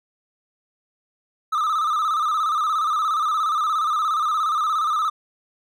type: tone with vibrato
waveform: triangle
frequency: 1244.5 Hz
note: D#6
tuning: in tune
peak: -17 dBFS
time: 1.52-5.1 s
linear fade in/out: 10 ms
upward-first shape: square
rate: 17 Hz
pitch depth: 67 cents each way
effects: none